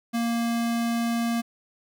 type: tone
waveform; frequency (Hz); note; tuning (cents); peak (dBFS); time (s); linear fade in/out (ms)
square; 233.1; A#3; 0; -24; 0.13-1.42; 20
effects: none